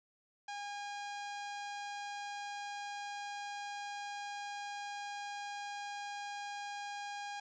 sawtooth tone, 815 Hz, G#5, 33 cents flat, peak -37 dBFS, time 0.48-7.4 s, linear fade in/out 5 ms, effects resampled to 16000 Hz + 11-bit

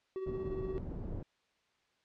triangle tone with tremolo, 379.5 Hz, F#4, 44 cents sharp, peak -32 dBFS, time 0.16-0.78 s, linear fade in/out 0 ms, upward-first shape triangle, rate 17 Hz, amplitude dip 55%
pink low-pass noise, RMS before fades -41 dBFS, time 0.26-1.23 s, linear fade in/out 5 ms, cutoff 360 Hz, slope 12 dB/octave
effects white hiss -74 dBFS RMS until 2.04 s + low-pass 4000 Hz 12 dB/octave

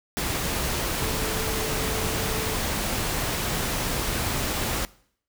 sine tone in noise, 440 Hz, A4, in tune, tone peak -33 dBFS, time 1-2.55 s, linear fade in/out 0 ms, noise pink, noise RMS -27 dBFS, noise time 0.17-4.85 s, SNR -9 dB, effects noise-tail reverb RT60 0.6 s tail -21 dB re dry

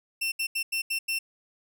sawtooth tone bursts at uneven times, 2700 Hz, E7, 41 cents sharp, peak -23 dBFS, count 6, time 0.21-0.32 / 0.39-0.47 / 0.55-0.63 / 0.72-0.82 / 0.9-0.99 / 1.08-1.19 s, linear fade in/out 10 ms, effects none

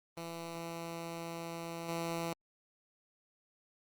10% pulse tone with level steps, 167.4 Hz, E3, 27 cents sharp, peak -32 / -27 dBFS, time 0.17-2.33 s, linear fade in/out 2 ms, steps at 1.88 s, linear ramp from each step 10 ms, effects Opus 32 kbps

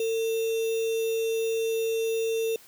sine tone with sample-and-hold, 451.4 Hz, A4, 44 cents sharp, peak -24 dBFS, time 0-2.56 s, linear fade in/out 2 ms, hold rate 3150 Hz, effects white hiss -53 dBFS RMS until 2.67 s

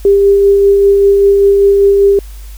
sine tone with tremolo, 398.8 Hz, G4, 30 cents sharp, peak -3 dBFS, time 0.05-2.19 s, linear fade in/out 2 ms, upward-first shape sine, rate 5.1 Hz, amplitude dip 25%, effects added 50 Hz sine -26 dBFS peak until 2.57 s + white hiss -41 dBFS RMS until 2.57 s

